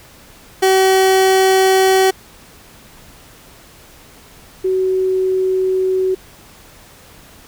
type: tone pair in turn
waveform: 30% pulse / sine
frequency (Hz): 380.3 / 375.3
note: F#4 / F#4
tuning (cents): +48 / +25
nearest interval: unison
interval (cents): 23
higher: first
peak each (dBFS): -7 / -13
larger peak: first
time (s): 0.62-2.11 / 4.64-6.15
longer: second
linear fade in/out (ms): 10
effects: pink hiss -43 dBFS RMS until 7.47 s